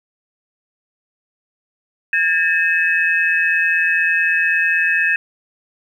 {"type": "tone cluster", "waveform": "sine", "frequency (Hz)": [1630, 1799, 2566], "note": ["G#6", "A6", "E7"], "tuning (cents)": [-33, 38, -47], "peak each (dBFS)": -18, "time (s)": [2.13, 5.16], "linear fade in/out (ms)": 2, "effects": ["8-bit"]}